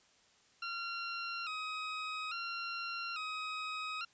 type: tone with vibrato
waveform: 20% pulse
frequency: 1318.5 Hz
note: E6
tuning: in tune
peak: -33 dBFS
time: 0.62-4.05 s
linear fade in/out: 5 ms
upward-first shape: square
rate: 0.59 Hz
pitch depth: 75 cents each way
effects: white hiss -67 dBFS RMS until 4.13 s + resampled to 16000 Hz